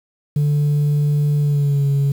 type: tone with pitch glide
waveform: sine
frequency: 146.83 to 139.96 Hz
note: D3 to C#3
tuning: 0 to +17 cents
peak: -11 dBFS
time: 0.36-2.12 s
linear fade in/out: 5 ms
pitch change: -83 cents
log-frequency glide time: 1.38-1.87 s
effects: tanh soft clip ceiling -13 dBFS + 7-bit